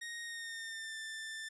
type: tone with pitch glide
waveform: sawtooth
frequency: 1867 to 1776.5 Hz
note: A#6 to A6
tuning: +2 to +16 cents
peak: -38 dBFS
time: 0.01-1.49 s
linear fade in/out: 10 ms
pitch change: -86 cents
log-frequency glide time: 0.23-0.97 s
effects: resampled to 24000 Hz